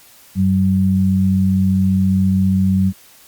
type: tone pair together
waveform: sine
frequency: 95 / 190 Hz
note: F#2 / F#3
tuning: +46 / +46 cents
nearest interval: octave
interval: 1200 cents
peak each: -17 / -13 dBFS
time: 0.35-2.93 s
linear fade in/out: 50 ms
effects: white hiss -46 dBFS RMS until 3.27 s + Opus 48 kbps